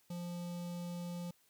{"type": "tone with notch filter", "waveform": "square", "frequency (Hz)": 174.61, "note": "F3", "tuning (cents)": 0, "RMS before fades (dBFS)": -42, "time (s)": [0.1, 1.31], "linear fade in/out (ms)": 5, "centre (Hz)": 1700, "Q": 0.84, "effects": ["white hiss -71 dBFS RMS until 1.49 s"]}